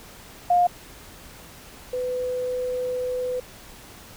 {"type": "tone pair in turn", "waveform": "sine", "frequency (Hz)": [709, 501.3], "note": ["F5", "B4"], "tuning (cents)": [26, 26], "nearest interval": "tritone", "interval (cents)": 600, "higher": "first", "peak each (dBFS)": [-15, -24], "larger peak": "first", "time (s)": [[0.5, 0.67], [1.93, 3.4]], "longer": "second", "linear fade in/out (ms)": 5, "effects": ["pink hiss -45 dBFS RMS until 4.16 s"]}